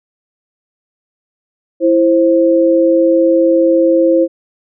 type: tone pair together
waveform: sine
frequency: 332 / 527 Hz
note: E4 / C5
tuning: +12 / +12 cents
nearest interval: minor sixth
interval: 800 cents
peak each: -10 dBFS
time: 1.8-4.28 s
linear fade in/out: 50 ms
effects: none

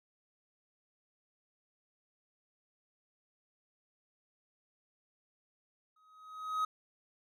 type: tone with exponential growth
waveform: triangle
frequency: 1264 Hz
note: D#6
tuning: 27 cents sharp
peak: -26 dBFS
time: 5.96-6.65 s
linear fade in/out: 5 ms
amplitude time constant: 150 ms
effects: none

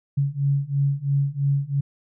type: beating tone pair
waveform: sine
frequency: 138.59 / 141.59 Hz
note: C#3 / C#3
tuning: 0 / +37 cents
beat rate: 3 Hz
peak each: -23 / -22 dBFS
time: 0.17-1.81 s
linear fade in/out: 10 ms
effects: none

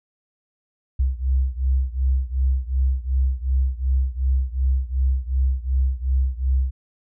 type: beating tone pair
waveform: sine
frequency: 64.3 / 67 Hz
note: C2 / C2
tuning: -30 / +42 cents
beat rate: 2.7 Hz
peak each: -20 / -22 dBFS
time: 0.99-6.71 s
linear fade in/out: 10 ms
effects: none

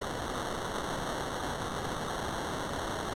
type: noise with sample-and-hold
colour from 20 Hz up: blue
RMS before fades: -35 dBFS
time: 0.01-3.14 s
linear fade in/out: 10 ms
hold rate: 2450 Hz
effects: low-pass 10000 Hz 12 dB/octave

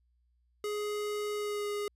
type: tone with pitch glide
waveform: square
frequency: 417.3 to 412.5 Hz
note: G#4 to G#4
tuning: +8 to -12 cents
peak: -33 dBFS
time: 0.64-1.88 s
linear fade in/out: 2 ms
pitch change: -20 cents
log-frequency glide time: 1.35-1.67 s
effects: added 60 Hz sine -68 dBFS peak until 1.95 s + resampled to 32000 Hz

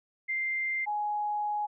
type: tone pair in turn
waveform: sine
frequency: 2093 / 835.4 Hz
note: C7 / G#5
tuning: 0 / +10 cents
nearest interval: octave + major third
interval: 1590 cents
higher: first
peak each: -28 dBFS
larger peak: neither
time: 0.28-0.86 / 0.86-1.67 s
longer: second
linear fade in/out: 20 ms
effects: none

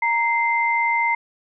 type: tone pair together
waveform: sine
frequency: 932 / 2084 Hz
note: A#5 / C7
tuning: -1 / -7 cents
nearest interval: octave + major second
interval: 1394 cents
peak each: -20 dBFS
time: 0.02-1.15 s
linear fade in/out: 5 ms
effects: none

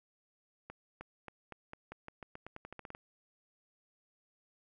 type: accelerating click train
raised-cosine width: 0.5 ms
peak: -30 dBFS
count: 17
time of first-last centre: 0.7-2.949 s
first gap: 310 ms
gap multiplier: 0.88
effects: none

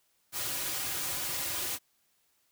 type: noise with comb filter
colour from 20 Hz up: white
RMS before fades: -34 dBFS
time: 0.32-1.79 s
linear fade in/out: 50 ms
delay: 4.5 ms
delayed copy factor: -0.75
effects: white hiss -72 dBFS RMS until 2.51 s

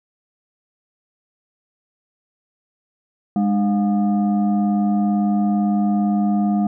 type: tone with frequency modulation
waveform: sine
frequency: 205.1 Hz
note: G#3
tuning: 21 cents flat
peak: -15 dBFS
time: 3.36-6.67 s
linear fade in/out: 2 ms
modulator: 508 Hz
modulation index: 0.61
effects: none

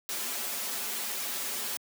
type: noise with comb filter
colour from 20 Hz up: white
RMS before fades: -34 dBFS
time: 0.09-1.77 s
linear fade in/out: 0 ms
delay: 6.4 ms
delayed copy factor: -0.85
effects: high-pass 200 Hz 12 dB/octave

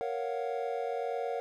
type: chord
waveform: triangle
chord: Gb major seventh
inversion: first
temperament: equal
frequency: 466.2 / 554.4 / 698.5 / 740 Hz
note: Bb4 / Db5 / F5 / Gb5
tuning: 0 / 0 / 0 / 0 cents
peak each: -33 / -36 / -37 / -36 dBFS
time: 0.01-1.4 s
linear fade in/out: 0 ms
effects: none

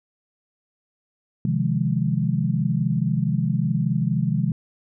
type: chord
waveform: sine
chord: F minor seventh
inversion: second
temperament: equal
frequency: 130.81 / 155.56 / 174.61 / 207.7 Hz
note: C3 / Eb3 / F3 / Ab3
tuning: 0 / 0 / 0 / 0 cents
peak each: -24 / -24 / -25 / -26 dBFS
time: 1.45-4.52 s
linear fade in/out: 2 ms
effects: none

